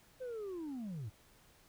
sine linear sweep, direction down, 523.3 to 94.1 Hz, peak -37 dBFS, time 0.2-1.1 s, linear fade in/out 20 ms, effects tanh soft clip ceiling -39 dBFS + pink hiss -65 dBFS RMS until 1.68 s

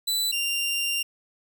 sawtooth tone pair in turn, 3980 / 2784 Hz, B7 / F7, +13 / -6 cents, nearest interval tritone, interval 619 cents, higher first, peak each -20 / -21 dBFS, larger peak first, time 0.07-0.32 / 0.32-1.03 s, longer second, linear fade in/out 10 ms, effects 10-bit

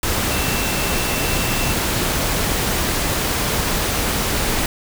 sine tone in noise, 2682 Hz, E7, 29 cents sharp, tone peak -29 dBFS, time 0.31-1.73 s, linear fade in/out 2 ms, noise pink, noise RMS -20 dBFS, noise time 0.03-4.66 s, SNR -12 dB, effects none

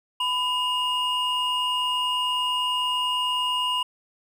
triangle tone pair together, 1000 / 2851 Hz, B5 / F7, +21 / +35 cents, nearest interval octave + tritone, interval 1814 cents, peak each -24 / -23 dBFS, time 0.2-3.83 s, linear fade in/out 5 ms, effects none

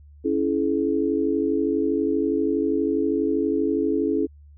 sine chord, C# minor, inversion none, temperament equal with one note detuned, 277.2 / 329.6 / 426.2 Hz, C#4 / E4 / G#4, 0 / 0 / +45 cents, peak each -24 dBFS, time 0.24-4.27 s, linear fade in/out 20 ms, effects added 73 Hz sine -45 dBFS peak until 4.57 s

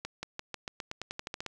accelerating click train, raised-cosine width 0.2 ms, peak -19 dBFS, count 14, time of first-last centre 0.05-1.463 s, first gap 180 ms, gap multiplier 0.91, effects none

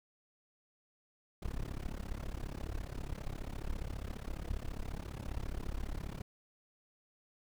brown noise with amplitude modulation, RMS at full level -36 dBFS, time 1.42-6.22 s, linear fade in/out 5 ms, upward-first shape sine, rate 34.7 Hz, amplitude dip 95%, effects none

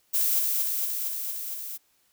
violet noise with echo, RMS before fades -24 dBFS, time 0.13-0.4 s, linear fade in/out 20 ms, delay 230 ms, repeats 6, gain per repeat -2 dB, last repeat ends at 1.78 s, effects white hiss -67 dBFS RMS until 2.12 s

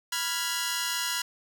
10% pulse chord, F diminished, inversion second, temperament equal, 987.8 / 1396.9 / 1661.2 Hz, Cb6 / F6 / Ab6, 0 / 0 / 0 cents, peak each -24 dBFS, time 0.12-1.22 s, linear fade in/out 5 ms, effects none

